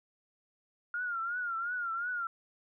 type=tone with vibrato; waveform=sine; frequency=1408 Hz; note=F6; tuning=14 cents sharp; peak=-32 dBFS; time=0.94-2.27 s; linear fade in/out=2 ms; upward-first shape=triangle; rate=2.8 Hz; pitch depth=110 cents each way; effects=none